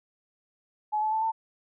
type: tone with pitch steps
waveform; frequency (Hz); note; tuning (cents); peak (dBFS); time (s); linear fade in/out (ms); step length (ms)
sine; 850 / 864.4 / 879 / 893.8; G#5 / A5 / A5 / A5; +40 / -31 / -2 / +27; -24; 0.92-1.32; 20; 100
effects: none